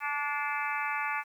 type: harmonic tone with a mistuned harmonic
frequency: 289.9 Hz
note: D4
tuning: 22 cents flat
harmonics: 3 / 4 / 5 / 6 / 7 / 8 / 9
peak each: -35 / -36 / -37 / -38 / -38 / -39 / -40 dBFS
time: 0-1.24 s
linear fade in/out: 50 ms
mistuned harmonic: 7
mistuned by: +51 cents
effects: 10-bit